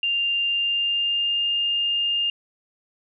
sine tone with pitch glide, 2794 to 2815 Hz, F7 to F7, 0 to +13 cents, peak -20 dBFS, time 0.03-2.3 s, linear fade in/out 2 ms, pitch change +13 cents, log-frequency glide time 0.43-1.49 s, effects none

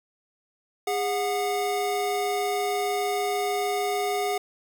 square tone pair together, 408.5 / 730 Hz, G#4 / F#5, -29 / -24 cents, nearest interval minor seventh, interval 1005 cents, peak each -28 dBFS, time 0.87-4.38 s, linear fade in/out 5 ms, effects 8-bit

